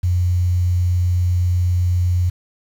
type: tone with quantisation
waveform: sine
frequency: 89.2 Hz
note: F2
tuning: 37 cents sharp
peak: -14 dBFS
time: 0.03-2.3 s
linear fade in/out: 10 ms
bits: 7
effects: none